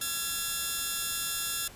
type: tone cluster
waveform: 5% pulse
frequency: 1361 / 1667 / 3576 Hz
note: F6 / G#6 / A7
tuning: -45 / +6 / +27 cents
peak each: -23 / -24 / -26 dBFS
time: 0.01-1.68 s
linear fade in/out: 5 ms
effects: pink hiss -50 dBFS RMS until 1.75 s + resampled to 32000 Hz